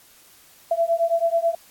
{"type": "beating tone pair", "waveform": "sine", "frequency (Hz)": [666, 675.2], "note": ["E5", "E5"], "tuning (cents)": [18, 41], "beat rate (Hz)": 9.2, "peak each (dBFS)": -21, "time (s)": [0.71, 1.55], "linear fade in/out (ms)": 5, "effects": ["white hiss -52 dBFS RMS until 1.7 s", "AAC 64 kbps"]}